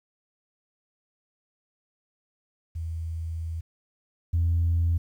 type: tone pair in turn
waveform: sine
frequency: 82 / 84.31 Hz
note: E2 / E2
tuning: -9 / +40 cents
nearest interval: unison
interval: 49 cents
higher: second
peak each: -29 / -19 dBFS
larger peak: second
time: 2.75-3.61 / 4.33-4.98 s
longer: first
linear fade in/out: 10 ms
effects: tanh soft clip ceiling -17 dBFS + 10-bit